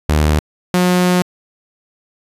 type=tone pair in turn; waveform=sawtooth; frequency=76 / 179.87 Hz; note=D#2 / F#3; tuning=-40 / -49 cents; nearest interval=octave + minor third; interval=1491 cents; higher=second; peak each=-7 dBFS; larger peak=neither; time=0.09-0.39 / 0.74-1.22 s; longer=second; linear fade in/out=0 ms; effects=resampled to 32000 Hz